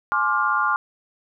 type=chord; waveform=sine; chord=D half-diminished seventh; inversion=second; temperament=just; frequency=845.8 / 1057.2 / 1174.7 / 1409.6 Hz; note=Ab5 / C6 / D6 / F6; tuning=+31 / +18 / 0 / +16 cents; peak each=-27 / -24 / -23 / -22 dBFS; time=0.12-0.76 s; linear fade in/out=0 ms; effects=none